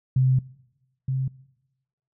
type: tone pair in turn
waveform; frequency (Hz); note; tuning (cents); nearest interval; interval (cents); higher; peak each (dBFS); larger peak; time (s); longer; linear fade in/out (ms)
sine; 130 / 131.97; C3 / C3; -11 / +15; unison; 26; second; -16 / -22; first; 0.16-0.39 / 1.08-1.28; first; 5
effects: noise-tail reverb RT60 1.0 s tail -22 dB re dry